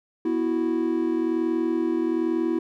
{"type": "chord", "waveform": "triangle", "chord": "B suspended fourth", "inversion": "none", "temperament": "just", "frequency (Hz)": [246.9, 329.3, 370.4], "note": ["B3", "E4", "F#4"], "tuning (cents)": [0, -2, 2], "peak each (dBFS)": [-27, -21, -27], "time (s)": [0.25, 2.59], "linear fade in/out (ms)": 5, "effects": []}